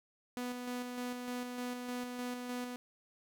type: tone with tremolo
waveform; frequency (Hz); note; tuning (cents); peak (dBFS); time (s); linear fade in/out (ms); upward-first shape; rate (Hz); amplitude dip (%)
sawtooth; 246.9; B3; 0; -33; 0.37-2.76; 0; square; 3.3; 35
effects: none